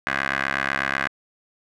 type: tone with band-pass filter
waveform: 15% pulse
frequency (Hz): 68.1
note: C#2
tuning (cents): -30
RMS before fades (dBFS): -25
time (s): 0.07-1.08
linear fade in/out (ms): 0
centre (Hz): 1700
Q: 2.9
effects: none